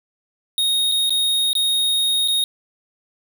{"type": "tone with dropouts", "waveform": "square", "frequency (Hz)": 3729, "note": "A#7", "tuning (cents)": 0, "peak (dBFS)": -17, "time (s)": [0.58, 2.44], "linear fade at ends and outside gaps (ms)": 1, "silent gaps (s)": [[0.916, 0.92], [1.095, 1.105], [1.531, 1.552], [2.277, 2.283]], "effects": []}